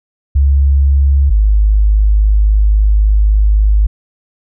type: tone pair in turn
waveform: sine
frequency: 69.2 / 51.84 Hz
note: C#2 / G#1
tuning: -2 / -2 cents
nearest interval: perfect fourth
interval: 500 cents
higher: first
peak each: -6 dBFS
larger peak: neither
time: 0.35-1.3 / 1.3-3.87 s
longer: second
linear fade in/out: 10 ms
effects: none

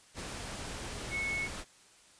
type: tone in noise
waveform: sine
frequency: 2200 Hz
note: C#7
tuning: 14 cents flat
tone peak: -32 dBFS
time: 1.1-1.49 s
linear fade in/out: 50 ms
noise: pink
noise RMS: -41 dBFS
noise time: 0.14-1.65 s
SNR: +6 dB
effects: white hiss -60 dBFS RMS until 2.19 s + resampled to 22050 Hz

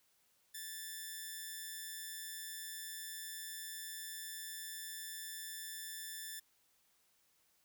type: tone with amplitude modulation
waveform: 5% pulse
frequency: 1760 Hz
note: A6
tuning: in tune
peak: -31 dBFS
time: 0.54-6.4 s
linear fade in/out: 10 ms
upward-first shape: sine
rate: 172 Hz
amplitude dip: 45%
effects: white hiss -74 dBFS RMS until 7.64 s

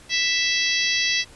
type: harmonic tone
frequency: 659.3 Hz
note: E5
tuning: in tune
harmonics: 3 / 4 / 5 / 6 / 7 / 8 / 9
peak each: -25 / -26 / -27 / -28 / -28 / -29 / -30 dBFS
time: 0.09-1.25 s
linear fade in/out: 50 ms
effects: pink hiss -48 dBFS RMS until 1.35 s + resampled to 24000 Hz

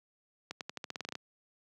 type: accelerating click train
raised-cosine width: 0.2 ms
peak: -21 dBFS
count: 12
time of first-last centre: 0.51-1.154 s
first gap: 98 ms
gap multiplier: 0.89
effects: high-pass 150 Hz 12 dB/octave

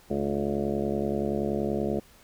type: harmonic tone with a mistuned harmonic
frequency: 70.5 Hz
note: C#2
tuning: 30 cents sharp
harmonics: 1 / 2 / 3 / 4 / 5 / 6 / 7 / 8 / 9 / 10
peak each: -39 / -37 / -30 / -40 / -32 / -32 / -41 / -35 / -37 / -40 dBFS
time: 0.1-2 s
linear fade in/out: 5 ms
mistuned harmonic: 4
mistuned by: +67 cents
effects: pink hiss -56 dBFS RMS until 2.23 s

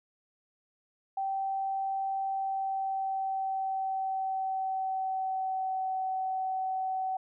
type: tone with pitch glide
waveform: sine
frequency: 776 to 757 Hz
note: G5 to F#5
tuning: -18 to +39 cents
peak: -29 dBFS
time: 1.17-7.17 s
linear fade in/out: 5 ms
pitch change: -43 cents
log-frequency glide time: 2.25-5.95 s
effects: none

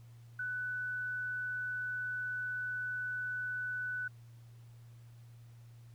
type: tone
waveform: sine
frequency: 1492 Hz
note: F#6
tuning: 14 cents sharp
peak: -35 dBFS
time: 0.39-4.08 s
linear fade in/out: 5 ms
effects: added 117 Hz sine -52 dBFS peak until 5.94 s + pink hiss -69 dBFS RMS until 5.94 s

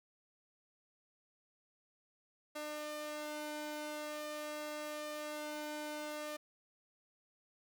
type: tone with flanger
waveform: sawtooth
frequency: 300.7 Hz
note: D4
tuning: 41 cents sharp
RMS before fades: -43 dBFS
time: 2.55-6.37 s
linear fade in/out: 10 ms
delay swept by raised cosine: 1.5 to 2.01 ms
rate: 0.47 Hz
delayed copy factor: +0.65
effects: none

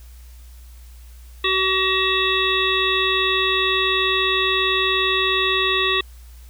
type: harmonic tone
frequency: 378.8 Hz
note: F#4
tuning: 41 cents sharp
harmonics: 1 / 3 / 5 / 7 / 9 / 10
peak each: -24 / -24 / -24 / -24 / -24 / -24 dBFS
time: 1.44-6.01 s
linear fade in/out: 5 ms
effects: added 60 Hz sine -39 dBFS peak until 6.49 s + white hiss -53 dBFS RMS until 6.49 s

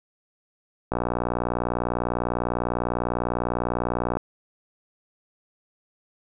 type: click train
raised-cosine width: 1 ms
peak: -10 dBFS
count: 196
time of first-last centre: 0.92-4.17 s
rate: 60 Hz
effects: none

